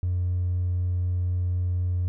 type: tone with hard clipping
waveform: sine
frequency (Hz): 89.6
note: F2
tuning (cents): +45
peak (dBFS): -23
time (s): 0.03-2.08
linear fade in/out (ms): 0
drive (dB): 1
effects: none